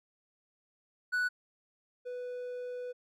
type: tone pair in turn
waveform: triangle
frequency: 1480 / 494.8 Hz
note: F#6 / B4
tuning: 0 / +3 cents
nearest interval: octave + perfect fifth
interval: 1897 cents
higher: first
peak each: -26 / -35 dBFS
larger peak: first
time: 1.12-1.29 / 2.05-2.93 s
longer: second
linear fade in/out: 20 ms
effects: none